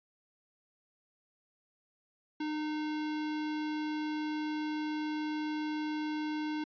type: tone with sample-and-hold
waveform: sine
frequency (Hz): 304.5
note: D#4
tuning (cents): -37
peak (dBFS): -32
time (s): 2.4-6.64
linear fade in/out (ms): 5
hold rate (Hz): 1225
effects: resampled to 11025 Hz